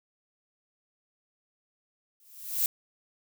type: noise with exponential growth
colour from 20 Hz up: violet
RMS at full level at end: -23 dBFS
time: 2.2-2.66 s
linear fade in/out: 1 ms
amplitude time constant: 100 ms
effects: none